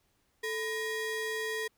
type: ring-modulated tone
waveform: square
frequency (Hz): 721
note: F#5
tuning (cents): -45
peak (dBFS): -30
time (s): 0.43-1.68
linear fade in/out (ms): 10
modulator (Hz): 1160
effects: pink hiss -73 dBFS RMS until 1.77 s